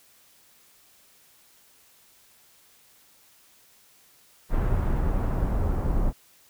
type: noise with low-pass filter sweep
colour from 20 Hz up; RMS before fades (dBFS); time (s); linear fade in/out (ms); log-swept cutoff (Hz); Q
brown; -24; 4.49-6.13; 50; 1600 to 950; 0.89
effects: white hiss -58 dBFS RMS until 6.49 s